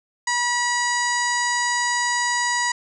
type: harmonic tone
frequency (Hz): 968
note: B5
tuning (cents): -35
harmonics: 1 / 2 / 3 / 4 / 5 / 6 / 7 / 8 / 9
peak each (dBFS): -24 / -23 / -37 / -35 / -30 / -40 / -28 / -35 / -38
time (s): 0.27-2.72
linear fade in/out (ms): 5
effects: none